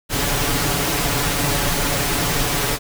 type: noise with comb filter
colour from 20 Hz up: pink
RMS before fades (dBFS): -20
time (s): 0.09-2.79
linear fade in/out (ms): 50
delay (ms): 7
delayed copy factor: +0.65
effects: none